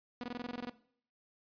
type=tone bursts; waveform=sawtooth; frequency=244.1 Hz; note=B3; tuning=20 cents flat; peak=-34 dBFS; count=11; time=0.21-0.696 s; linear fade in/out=0 ms; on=26 ms; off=20 ms; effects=noise-tail reverb RT60 0.6 s tail -18 dB re dry + resampled to 11025 Hz